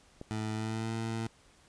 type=click; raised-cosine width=2 ms; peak=-28 dBFS; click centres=0.214 s
type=tone with pitch glide; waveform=20% pulse; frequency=108.8 to 113.09 Hz; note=A2 to A2; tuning=-19 to +48 cents; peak=-28 dBFS; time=0.31-1.27 s; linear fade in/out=0 ms; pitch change=+67 cents; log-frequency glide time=0.53-0.91 s
effects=pink hiss -62 dBFS RMS until 1.68 s + resampled to 22050 Hz